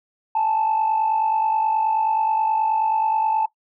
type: tone pair together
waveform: sine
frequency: 831.6 / 881 Hz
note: G#5 / A5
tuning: +2 / +2 cents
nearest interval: minor second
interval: 100 cents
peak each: -24 / -17 dBFS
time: 0.35-3.46 s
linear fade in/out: 5 ms
effects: noise-tail reverb RT60 0.1 s tail -18 dB re dry + tanh soft clip ceiling -13 dBFS